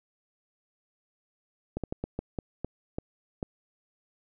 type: slowing click train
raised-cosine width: 2 ms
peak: -18 dBFS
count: 9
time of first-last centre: 1.77-3.428 s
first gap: 67 ms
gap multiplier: 1.31
effects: none